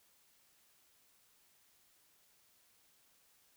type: silence
effects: white hiss -70 dBFS RMS until 3.56 s